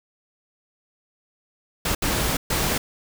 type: noise bursts at uneven times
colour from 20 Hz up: pink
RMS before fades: -23 dBFS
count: 3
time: 1.85-1.95 / 2.02-2.37 / 2.5-2.78 s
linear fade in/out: 5 ms
effects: none